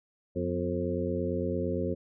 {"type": "harmonic tone with a mistuned harmonic", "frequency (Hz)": 88.8, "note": "F2", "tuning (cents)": 29, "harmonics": [1, 2, 3, 4, 5, 6], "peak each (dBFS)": [-35, -35, -35, -35, -35, -35], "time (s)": [0.35, 1.95], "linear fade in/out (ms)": 20, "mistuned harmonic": 3, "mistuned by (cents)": -76, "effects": []}